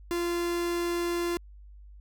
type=tone; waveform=45% pulse; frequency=345.6 Hz; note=F4; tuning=18 cents flat; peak=-27 dBFS; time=0.11-1.37 s; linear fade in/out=0 ms; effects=added 50 Hz sine -46 dBFS peak until 2 s